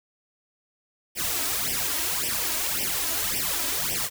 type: noise with flanger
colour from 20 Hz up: white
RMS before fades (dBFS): -27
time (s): 1.15-4.1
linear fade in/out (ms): 50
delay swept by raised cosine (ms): 0.36 to 3.16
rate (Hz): 1.8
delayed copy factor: +0.95
effects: none

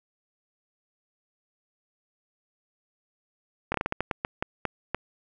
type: slowing click train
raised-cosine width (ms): 0.5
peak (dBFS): -11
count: 12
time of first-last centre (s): 3.72-4.946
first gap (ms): 23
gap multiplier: 1.29
effects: none

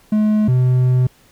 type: tone pair in turn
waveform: triangle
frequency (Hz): 213.2 / 126.77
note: G#3 / B2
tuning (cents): +46 / +46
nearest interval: major sixth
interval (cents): 900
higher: first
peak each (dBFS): -10 / -9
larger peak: second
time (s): 0.12-0.48 / 0.48-1.07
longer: second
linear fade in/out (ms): 5
effects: pink hiss -52 dBFS RMS until 1.31 s

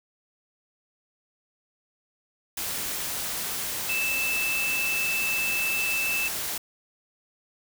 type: tone in noise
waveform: sine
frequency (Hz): 2637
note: E7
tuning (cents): 0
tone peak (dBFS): -25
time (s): 3.89-6.28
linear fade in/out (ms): 5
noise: white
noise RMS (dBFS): -31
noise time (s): 2.57-6.58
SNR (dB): +3
effects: none

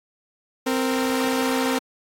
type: tone pair together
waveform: sawtooth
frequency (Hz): 261.2 / 462.9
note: C4 / A#4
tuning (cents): -3 / -12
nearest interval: minor seventh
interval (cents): 991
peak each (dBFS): -18 / -22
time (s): 0.66-1.79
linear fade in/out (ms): 10
effects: AAC 48 kbps

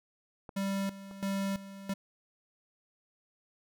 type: clicks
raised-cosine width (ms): 1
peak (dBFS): -30 / -36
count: 2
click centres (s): 0.492 / 1.112
type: tone with tremolo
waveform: square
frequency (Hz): 196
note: G3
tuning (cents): 0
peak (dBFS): -31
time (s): 0.56-1.94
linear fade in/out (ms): 10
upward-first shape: square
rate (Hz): 1.5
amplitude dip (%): 80
effects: none

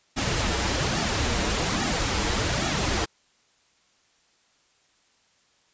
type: noise with flanger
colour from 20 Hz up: pink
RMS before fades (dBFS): -25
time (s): 0.16-3.06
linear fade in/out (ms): 20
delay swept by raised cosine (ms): 1.9 to 7.9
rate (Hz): 1.2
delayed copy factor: -0.7
effects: white hiss -64 dBFS RMS until 5.73 s + resampled to 16000 Hz

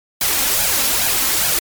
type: noise with flanger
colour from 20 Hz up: white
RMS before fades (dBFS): -17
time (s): 0.21-1.59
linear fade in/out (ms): 2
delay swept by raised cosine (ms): 1.2 to 3.8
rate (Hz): 2.4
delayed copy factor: +0.6
effects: MP3 96 kbps

